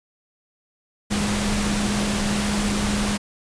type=tone in noise; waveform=sine; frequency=205.8 Hz; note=G#3; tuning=16 cents flat; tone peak=-23 dBFS; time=1.1-3.18 s; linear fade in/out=20 ms; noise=pink; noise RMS=-25 dBFS; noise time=1.1-3.18 s; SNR=-1 dB; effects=resampled to 22050 Hz